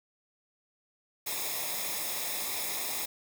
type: noise with comb filter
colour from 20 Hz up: white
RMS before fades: -34 dBFS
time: 1.26-3.06 s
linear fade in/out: 10 ms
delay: 0.67 ms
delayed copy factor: -0.65
effects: none